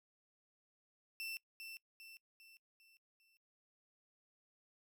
30% pulse tone with echo, 2677 Hz, E7, 26 cents sharp, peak -39 dBFS, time 1.2-1.37 s, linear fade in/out 0 ms, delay 400 ms, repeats 5, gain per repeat -6 dB, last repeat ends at 3.37 s, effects noise-tail reverb RT60 0.1 s tail -23 dB re dry

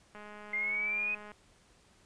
click train, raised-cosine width 0.5 ms, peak -34 dBFS, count 245, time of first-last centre 0.15-1.317 s, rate 209 Hz
sine exponential sweep, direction up, 2093 to 2516 Hz, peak -30 dBFS, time 0.53-1.15 s, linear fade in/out 5 ms
effects pink hiss -64 dBFS RMS until 2.05 s + resampled to 22050 Hz

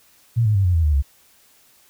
sine tone with pitch steps, 116.3 / 106.65 / 97.8 / 89.68 / 82.24 / 75.41 / 69.15 Hz, A#2 / G#2 / G2 / F2 / E2 / D2 / C#2, -4 / +46 / -4 / +46 / -4 / +46 / -4 cents, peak -14 dBFS, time 0.36-1.025 s, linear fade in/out 20 ms, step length 95 ms, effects white hiss -55 dBFS RMS until 1.89 s

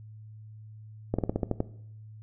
slowing click train, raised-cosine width 2 ms, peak -13 dBFS, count 8, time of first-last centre 1.14-1.604 s, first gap 46 ms, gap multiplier 1.12, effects noise-tail reverb RT60 0.7 s tail -17 dB re dry + added 108 Hz sine -44 dBFS peak until 2.22 s

